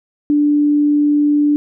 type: tone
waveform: sine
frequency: 293.7 Hz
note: D4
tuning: in tune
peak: -10 dBFS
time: 0.3-1.56 s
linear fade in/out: 0 ms
effects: none